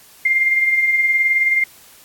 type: tone with tremolo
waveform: sine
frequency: 2107 Hz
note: C7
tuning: 12 cents sharp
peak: -11 dBFS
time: 0.25-1.64 s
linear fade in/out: 5 ms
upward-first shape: sine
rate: 19 Hz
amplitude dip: 45%
effects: white hiss -46 dBFS RMS until 2.04 s + AAC 64 kbps